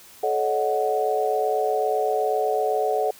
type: chord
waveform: sine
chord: D# half-diminished seventh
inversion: second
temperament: equal with one note detuned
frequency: 431.9 / 554.4 / 622.3 / 740 Hz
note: A4 / C#5 / D#5 / F#5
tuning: -32 / 0 / 0 / 0 cents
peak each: -24 / -28 / -28 / -24 dBFS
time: 0.23-3.11 s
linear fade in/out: 5 ms
effects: white hiss -48 dBFS RMS until 3.19 s